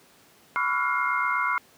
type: tone cluster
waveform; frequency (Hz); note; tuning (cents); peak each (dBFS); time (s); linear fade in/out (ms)
sine; 994 / 1131 / 1366 / 1434 / 2124; B5 / C#6 / F6 / F6 / C7; +11 / +34 / -39 / +45 / +25; -29; 0.56-1.58; 0
effects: pink hiss -56 dBFS RMS until 1.77 s + high-pass 150 Hz 12 dB/octave